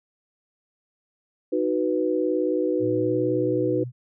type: chord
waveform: sine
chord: B major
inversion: first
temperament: equal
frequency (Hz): 311.1 / 370 / 493.9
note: D#4 / F#4 / B4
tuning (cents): 0 / 0 / 0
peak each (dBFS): -25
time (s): 1.52-3.84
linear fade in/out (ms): 10
type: tone with pitch glide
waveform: sine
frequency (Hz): 116.54 to 123.47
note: A#2 to B2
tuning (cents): 0 to 0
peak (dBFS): -30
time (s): 2.79-3.92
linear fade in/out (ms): 50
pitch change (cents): +100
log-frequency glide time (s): 3.01-3.18
effects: none